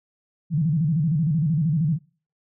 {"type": "tone with vibrato", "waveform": "sine", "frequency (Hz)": 156.1, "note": "D#3", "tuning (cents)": 6, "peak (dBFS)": -18, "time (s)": [0.5, 1.99], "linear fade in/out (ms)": 50, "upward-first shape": "square", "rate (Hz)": 13, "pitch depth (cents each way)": 140, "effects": ["noise-tail reverb RT60 0.4 s tail -25 dB re dry"]}